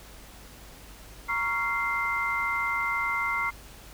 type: tone cluster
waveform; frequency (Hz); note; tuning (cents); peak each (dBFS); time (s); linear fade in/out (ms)
sine; 938 / 1112 / 1382 / 2088; A#5 / C#6 / F6 / C7; +11 / +5 / -19 / -4; -34 / -32 / -32 / -28; 1.28-3.51; 20
effects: added 50 Hz sine -49 dBFS peak until 3.93 s + pink hiss -49 dBFS RMS until 3.93 s